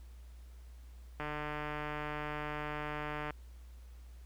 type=click train; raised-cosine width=0.5 ms; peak=-24 dBFS; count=317; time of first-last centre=1.2-3.307 s; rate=150 Hz; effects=added 60 Hz sine -49 dBFS peak until 4.25 s + pink hiss -67 dBFS RMS until 4.25 s